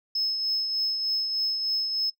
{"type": "tone with tremolo", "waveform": "sine", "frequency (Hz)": 5190, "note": "E8", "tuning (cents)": -28, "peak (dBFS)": -21, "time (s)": [0.15, 2.1], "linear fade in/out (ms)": 5, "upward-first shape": "triangle", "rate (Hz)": 3.3, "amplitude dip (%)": 50, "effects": ["noise-tail reverb RT60 0.1 s tail -19 dB re dry", "tanh soft clip ceiling -20 dBFS"]}